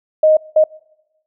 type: tone bursts at uneven times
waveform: sine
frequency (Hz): 622.3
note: D#5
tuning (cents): 0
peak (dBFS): -7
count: 2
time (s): 0.23-0.37 / 0.56-0.64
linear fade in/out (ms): 5
effects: noise-tail reverb RT60 1.0 s tail -25 dB re dry